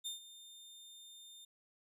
sawtooth tone with ADSR envelope, 3620 Hz, A7, 48 cents sharp, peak -35 dBFS, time 0.04-1.45 s, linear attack 23 ms, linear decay 130 ms, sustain -15 dB, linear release 6 ms, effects resampled to 32000 Hz

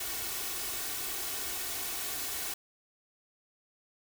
white noise with comb filter, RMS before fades -36 dBFS, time 0-2.54 s, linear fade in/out 5 ms, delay 2.7 ms, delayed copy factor +0.65, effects none

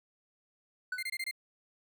triangle tone with exponential decay, 1495 Hz, F#6, 17 cents sharp, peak -28 dBFS, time 0.92-1.08 s, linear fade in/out 5 ms, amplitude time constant 34 ms
35% pulse tone bursts, 2100 Hz, C7, 6 cents sharp, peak -32 dBFS, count 5, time 0.98-1.312 s, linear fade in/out 5 ms, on 48 ms, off 23 ms
effects none

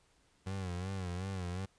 30% pulse tone with vibrato, 92.5 Hz, F#2, in tune, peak -34 dBFS, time 0.46-1.66 s, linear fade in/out 10 ms, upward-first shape sine, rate 2.7 Hz, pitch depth 93 cents each way, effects pink hiss -70 dBFS RMS until 1.78 s + resampled to 22050 Hz

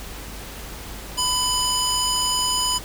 square tone with band-pass filter, 997 Hz, B5, 16 cents sharp, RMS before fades -22 dBFS, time 1.17-2.79 s, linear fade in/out 20 ms, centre 6400 Hz, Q 0.93, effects added 50 Hz sine -37 dBFS peak until 2.84 s + pink hiss -37 dBFS RMS until 2.84 s

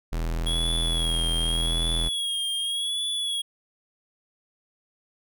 45% pulse tone, 41.2 Hz, E1, in tune, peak -25 dBFS, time 0.12-2.09 s, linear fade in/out 10 ms
square tone with vibrato, 3322 Hz, G#7, in tune, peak -26 dBFS, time 0.46-3.42 s, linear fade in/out 10 ms, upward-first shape sine, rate 0.86 Hz, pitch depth 60 cents each way
effects none

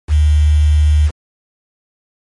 sine tone with quantisation, 75.3 Hz, D2, 44 cents sharp, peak -7 dBFS, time 0.08-1.11 s, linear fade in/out 50 ms, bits 5, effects MP3 48 kbps

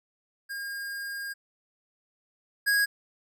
square tone pair in turn, 1618 / 1647.2 Hz, G#6 / G#6, -46 / -15 cents, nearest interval unison, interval 31 cents, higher second, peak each -34 / -22 dBFS, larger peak second, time 0.49-1.34 / 2.66-2.86 s, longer first, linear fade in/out 20 ms, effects none

